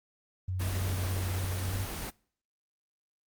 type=tone with pitch glide; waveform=sine; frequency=92.5 to 95.43 Hz; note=F#2 to G2; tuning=0 to -46 cents; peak=-30 dBFS; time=0.48-1.85 s; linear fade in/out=5 ms; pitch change=+54 cents; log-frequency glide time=1.63-1.73 s
type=noise; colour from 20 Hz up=pink; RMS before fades=-37 dBFS; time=0.59-2.11 s; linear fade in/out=20 ms
effects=noise-tail reverb RT60 0.5 s tail -25 dB re dry + Opus 24 kbps